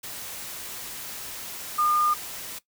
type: tone in noise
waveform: sine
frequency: 1213 Hz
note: D#6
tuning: 44 cents flat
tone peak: -20 dBFS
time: 1.78-2.14 s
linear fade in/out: 10 ms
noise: white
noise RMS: -37 dBFS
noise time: 0.03-2.59 s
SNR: +14 dB
effects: noise-tail reverb RT60 0.1 s tail -17 dB re dry